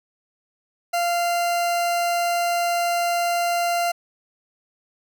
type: tone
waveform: 40% pulse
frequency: 693 Hz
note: F5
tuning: 14 cents flat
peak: -19 dBFS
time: 0.93-3.92 s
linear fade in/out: 10 ms
effects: none